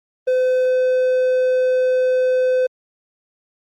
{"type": "tone", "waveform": "triangle", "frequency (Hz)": 510, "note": "C5", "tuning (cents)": -44, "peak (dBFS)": -12, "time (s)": [0.27, 2.67], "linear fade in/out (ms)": 10, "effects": ["Opus 24 kbps"]}